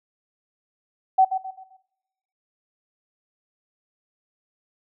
sine tone with echo, 759 Hz, F#5, 44 cents sharp, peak -12 dBFS, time 1.18-1.25 s, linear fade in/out 10 ms, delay 130 ms, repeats 4, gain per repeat -9 dB, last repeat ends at 1.77 s, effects noise-tail reverb RT60 1.0 s tail -24 dB re dry

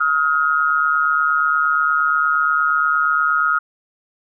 sine tone pair together, 1270 / 1418.5 Hz, D#6 / F6, +35 / +27 cents, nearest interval major second, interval 192 cents, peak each -17 dBFS, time 0-3.59 s, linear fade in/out 10 ms, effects none

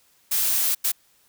blue noise bursts at uneven times, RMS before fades -22 dBFS, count 2, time 0.31-0.75 / 0.84-0.92 s, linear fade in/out 10 ms, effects white hiss -61 dBFS RMS until 1.28 s

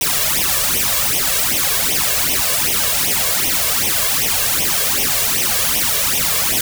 white noise with flanger, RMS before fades -17 dBFS, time 0.01-6.61 s, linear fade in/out 2 ms, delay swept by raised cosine 0.33 to 1.83 ms, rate 2.6 Hz, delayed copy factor +0.9, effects none

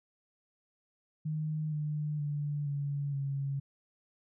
sine tone with pitch steps, 154.5 / 150.36 / 146.33 / 142.42 / 138.6 Hz, D#3 / D3 / D3 / C#3 / C#3, -12 / +41 / -6 / +47 / 0 cents, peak -31 dBFS, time 1.25-3.6 s, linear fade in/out 10 ms, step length 470 ms, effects none

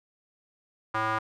square tone with band-pass filter, 110 Hz, A2, in tune, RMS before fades -28 dBFS, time 0.94-1.19 s, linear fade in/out 10 ms, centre 1200 Hz, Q 2.8, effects none

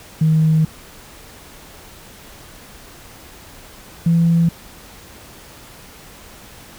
sine tone pair in turn, 157.8 / 167.67 Hz, D#3 / E3, +25 / +30 cents, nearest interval minor second, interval 105 cents, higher second, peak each -10 dBFS, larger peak neither, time 0.21-0.65 / 4.06-4.49 s, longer first, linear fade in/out 5 ms, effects tanh soft clip ceiling -6 dBFS + pink hiss -41 dBFS RMS until 6.78 s

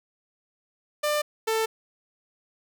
sawtooth tone pair in turn, 596 / 444.2 Hz, D5 / A4, +25 / +16 cents, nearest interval perfect fourth, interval 509 cents, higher first, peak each -19 dBFS, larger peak neither, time 1.03-1.22 / 1.47-1.66 s, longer neither, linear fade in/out 10 ms, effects none

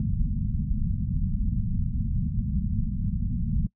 pink low-pass noise, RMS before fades -26 dBFS, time 0-3.67 s, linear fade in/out 2 ms, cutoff 230 Hz, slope 96 dB/octave, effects noise-tail reverb RT60 0.1 s tail -23 dB re dry

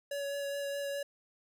square tone with vibrato, 564 Hz, C#5, 30 cents sharp, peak -35 dBFS, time 0.11-1.03 s, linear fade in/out 5 ms, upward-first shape sine, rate 4.8 Hz, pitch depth 12 cents each way, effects none

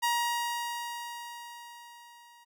sawtooth tone with level ramp, 948 Hz, A#5, 29 cents sharp, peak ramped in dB -21 to -51 dBFS, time 0.02-2.45 s, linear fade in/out 20 ms, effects none

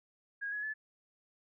sine tone with pitch steps, 1639 / 1684.1 / 1730.5 Hz, G#6 / G#6 / A6, -23 / +24 / -29 cents, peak -35 dBFS, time 0.41-0.74 s, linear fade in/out 20 ms, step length 110 ms, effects none

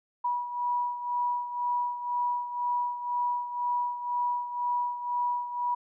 sine beating tone pair, 972 / 974 Hz, B5 / B5, -28 / -24 cents, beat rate 2 Hz, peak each -28 / -34 dBFS, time 0.24-5.75 s, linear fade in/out 10 ms, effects none

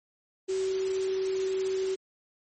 sine tone in noise, 380.2 Hz, F#4, 47 cents sharp, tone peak -26 dBFS, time 0.48-1.96 s, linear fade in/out 20 ms, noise white, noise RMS -41 dBFS, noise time 0.48-1.96 s, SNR +12 dB, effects MP3 32 kbps

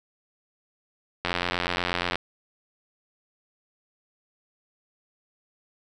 click train, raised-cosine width 0.3 ms, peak -9 dBFS, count 81, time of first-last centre 1.25-2.156 s, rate 88.3 Hz, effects none

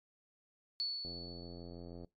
sine tone with exponential decay, 4435 Hz, C#8, in tune, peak -32 dBFS, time 0.8-2.05 s, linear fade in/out 0 ms, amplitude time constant 270 ms
click train, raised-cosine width 2 ms, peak -36 dBFS, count 87, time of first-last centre 1.05-2.047 s, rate 86.3 Hz
effects noise-tail reverb RT60 0.2 s tail -22 dB re dry + MP3 48 kbps

